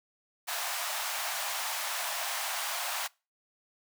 pink high-pass noise, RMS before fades -34 dBFS, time 0.47-3.08 s, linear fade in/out 20 ms, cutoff 650 Hz, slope 48 dB/octave, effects noise-tail reverb RT60 0.3 s tail -25 dB re dry

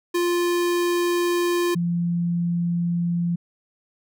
square / sine tone pair in turn, 349.2 / 172.2 Hz, F4 / F3, 0 / -24 cents, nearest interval octave, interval 1224 cents, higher first, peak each -20 dBFS, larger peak neither, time 0.14-1.75 / 1.75-3.36 s, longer neither, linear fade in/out 10 ms, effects none

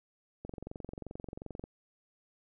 click train, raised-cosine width 2 ms, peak -28 dBFS, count 28, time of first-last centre 0.45-1.639 s, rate 22.7 Hz, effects none

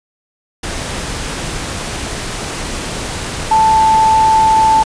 sine tone in noise, 880 Hz, A5, in tune, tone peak -7 dBFS, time 3.51-4.83 s, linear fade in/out 5 ms, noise pink, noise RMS -22 dBFS, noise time 0.63-4.84 s, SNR +12 dB, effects resampled to 22050 Hz

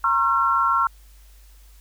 sine tone cluster, 934 / 1081 / 1361 Hz, A#5 / C#6 / F6, +3 / -44 / -45 cents, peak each -26 / -21 / -19 dBFS, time 0.04-0.87 s, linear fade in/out 2 ms, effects added 50 Hz sine -46 dBFS peak until 1.8 s + white hiss -57 dBFS RMS until 1.8 s

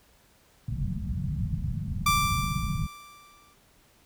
white low-pass noise, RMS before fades -30 dBFS, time 0.68-2.87 s, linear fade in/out 5 ms, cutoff 190 Hz, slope 48 dB/octave
sawtooth tone with exponential decay, 1174.7 Hz, D6, in tune, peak -16 dBFS, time 2.06-3.54 s, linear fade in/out 5 ms, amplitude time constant 320 ms
effects pink hiss -61 dBFS RMS until 4.05 s

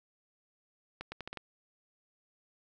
accelerating click train, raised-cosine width 0.3 ms, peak -24 dBFS, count 6, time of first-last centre 1.01-1.373 s, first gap 110 ms, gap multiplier 0.79, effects none

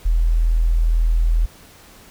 sine tone, 41 Hz, E1, 9 cents flat, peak -13 dBFS, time 0.05-1.46 s, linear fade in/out 10 ms, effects pink hiss -46 dBFS RMS until 2.1 s

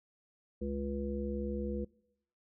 harmonic tone, 69.7 Hz, C#2, 10 cents sharp, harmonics 1 / 3 / 5 / 7, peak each -39 / -37 / -41 / -40 dBFS, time 0.61-1.85 s, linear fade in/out 10 ms, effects noise-tail reverb RT60 0.8 s tail -23 dB re dry

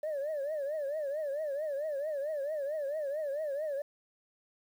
sine tone with vibrato, 587.3 Hz, D5, in tune, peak -30 dBFS, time 0.03-3.82 s, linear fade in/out 5 ms, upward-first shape triangle, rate 4.5 Hz, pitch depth 160 cents each way, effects tanh soft clip ceiling -30 dBFS + 10-bit

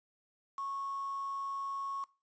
sine tone with quantisation, 1100 Hz, C#6, 14 cents flat, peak -36 dBFS, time 0.58-2.04 s, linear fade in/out 2 ms, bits 8, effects noise-tail reverb RT60 0.3 s tail -21 dB re dry + resampled to 16000 Hz

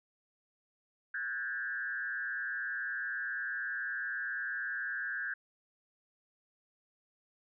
sine tone with frequency modulation, 1605 Hz, G6, 40 cents sharp, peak -34 dBFS, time 1.14-5.34 s, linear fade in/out 5 ms, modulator 126 Hz, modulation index 1, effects none

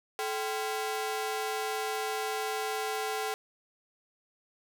sawtooth ring-modulated tone, 605 Hz, D#5, 49 cents flat, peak -24 dBFS, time 0.19-3.34 s, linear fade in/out 0 ms, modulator 173 Hz, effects none

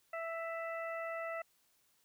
harmonic tone, 661 Hz, E5, 5 cents sharp, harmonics 1 / 2 / 3 / 4, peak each -40 / -44 / -45 / -52 dBFS, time 0.13-1.42 s, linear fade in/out 5 ms, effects white hiss -73 dBFS RMS until 2.04 s

